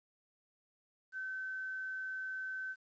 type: tone with quantisation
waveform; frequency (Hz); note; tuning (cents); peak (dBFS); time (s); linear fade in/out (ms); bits
sine; 1532; G6; -40; -38; 1.12-2.76; 50; 11
effects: resampled to 16000 Hz